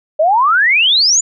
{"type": "exponential sweep", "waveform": "sine", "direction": "up", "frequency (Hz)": [592, 7160], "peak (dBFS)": -8, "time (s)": [0.19, 1.21], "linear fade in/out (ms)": 10, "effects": []}